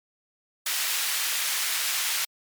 pink high-pass noise, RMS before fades -27 dBFS, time 0.66-2.25 s, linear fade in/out 5 ms, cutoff 1900 Hz, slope 12 dB/octave, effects MP3 96 kbps

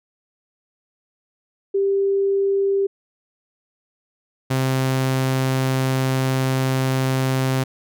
sine / sawtooth tone pair in turn, 394.2 / 131.55 Hz, G4 / C3, +10 / +10 cents, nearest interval octave + perfect fifth, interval 1900 cents, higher first, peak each -16 / -14 dBFS, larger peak second, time 1.74-2.87 / 4.5-7.64 s, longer second, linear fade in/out 10 ms, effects none

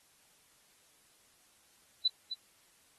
sine tone with echo, 3990 Hz, B7, 17 cents sharp, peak -24 dBFS, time 2.05-2.08 s, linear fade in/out 5 ms, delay 260 ms, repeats 1, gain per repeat -10 dB, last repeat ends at 2.34 s, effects white hiss -66 dBFS RMS until 2.98 s + AAC 32 kbps

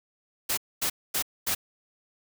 white noise bursts, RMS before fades -27 dBFS, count 4, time 0.49-1.55 s, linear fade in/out 10 ms, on 85 ms, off 240 ms, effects none

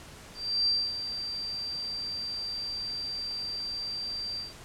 sine tone with ADSR envelope, 4699 Hz, D8, in tune, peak -22 dBFS, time 0.34-4.54 s, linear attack 330 ms, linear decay 250 ms, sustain -10 dB, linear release 160 ms, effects pink hiss -48 dBFS RMS until 4.64 s + low-pass 10000 Hz 12 dB/octave

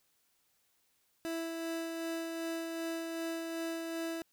30% pulse tone with tremolo, 329.6 Hz, E4, in tune, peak -32 dBFS, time 1.25-4.22 s, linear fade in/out 0 ms, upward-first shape sine, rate 2.6 Hz, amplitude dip 30%, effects white hiss -74 dBFS RMS until 4.32 s

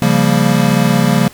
square chord, G half-diminished seventh, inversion second, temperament equal with one note detuned, 138.59 / 174.61 / 197.13 / 233.1 Hz, Db3 / F3 / G3 / Bb3, 0 / 0 / +10 / 0 cents, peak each -16 dBFS, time 0.02-1.28 s, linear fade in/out 2 ms, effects pink hiss -39 dBFS RMS until 1.33 s

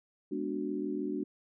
sine chord, G# half-diminished seventh, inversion none, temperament equal, 207.7 / 246.9 / 293.7 / 370 Hz, G#3 / B3 / D4 / F#4, 0 / 0 / 0 / 0 cents, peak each -39 / -40 / -35 / -37 dBFS, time 0.31-1.24 s, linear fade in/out 10 ms, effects none

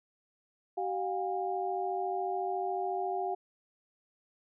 sine tone cluster, 382.2 / 711 / 805 Hz, G4 / F5 / G5, -44 / +31 / +46 cents, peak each -35 / -33 / -38 dBFS, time 0.77-3.35 s, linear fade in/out 10 ms, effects none

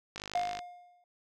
click train, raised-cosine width 0.2 ms, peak -22 dBFS, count 23, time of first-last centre 0.16-0.591 s, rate 51.1 Hz
triangle tone with exponential decay, 710 Hz, F5, 28 cents sharp, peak -24 dBFS, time 0.35-1.04 s, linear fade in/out 2 ms, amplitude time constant 150 ms
effects none

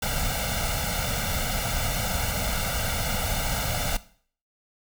pink noise with comb filter, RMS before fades -27 dBFS, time 0.02-3.97 s, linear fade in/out 5 ms, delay 1.4 ms, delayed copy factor +0.95, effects noise-tail reverb RT60 0.5 s tail -17 dB re dry

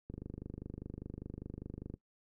click train, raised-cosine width 3 ms, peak -30 dBFS, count 47, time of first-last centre 0.1-1.94 s, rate 25 Hz, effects noise-tail reverb RT60 0.1 s tail -18 dB re dry

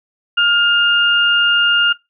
sine tone pair together, 1413 / 2820 Hz, F6 / F7, +20 / +16 cents, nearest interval octave, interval 1196 cents, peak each -13 dBFS, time 0.37-1.93 s, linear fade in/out 10 ms, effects noise-tail reverb RT60 0.2 s tail -21 dB re dry

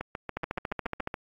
two click trains, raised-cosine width 0.5 ms, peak -16 / -18 dBFS, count 11 / 9, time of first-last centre 0.37-1.074 / 0.01-1.142 s, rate 14.2 / 7.07 Hz, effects AAC 48 kbps

